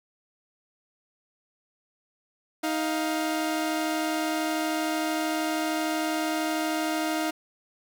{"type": "tone pair together", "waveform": "sawtooth", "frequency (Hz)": [313.5, 700], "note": ["D#4", "F5"], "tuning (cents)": [13, 4], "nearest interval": "octave + major second", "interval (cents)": 1391, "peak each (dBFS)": [-23, -27], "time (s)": [2.63, 7.31], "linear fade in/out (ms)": 10, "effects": []}